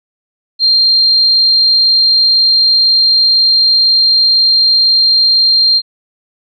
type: tone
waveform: sine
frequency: 4186 Hz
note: C8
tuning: in tune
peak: -6 dBFS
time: 0.59-5.82 s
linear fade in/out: 50 ms
effects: none